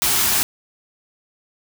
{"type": "band-stop noise", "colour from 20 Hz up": "white", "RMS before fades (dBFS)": -18, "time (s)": [0.02, 0.43], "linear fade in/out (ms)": 0, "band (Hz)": [440, 630], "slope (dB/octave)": 96, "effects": []}